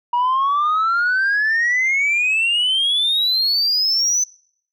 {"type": "exponential sweep", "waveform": "sine", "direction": "up", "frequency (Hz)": [954, 6120], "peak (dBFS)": -13, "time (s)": [0.13, 4.24], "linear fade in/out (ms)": 5, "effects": ["noise-tail reverb RT60 0.6 s tail -25 dB re dry", "tanh soft clip ceiling -13 dBFS"]}